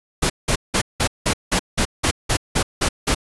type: noise bursts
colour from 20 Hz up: pink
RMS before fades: -18 dBFS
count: 12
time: 0.22-3.148 s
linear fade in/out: 10 ms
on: 79 ms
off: 180 ms
effects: resampled to 24000 Hz